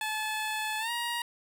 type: tone with pitch glide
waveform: 15% pulse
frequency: 864 to 947.7 Hz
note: A5 to A#5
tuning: -32 to +28 cents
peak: -24 dBFS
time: 0.01-1.22 s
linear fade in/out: 2 ms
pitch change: +160 cents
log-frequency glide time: 0.79-0.91 s
effects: none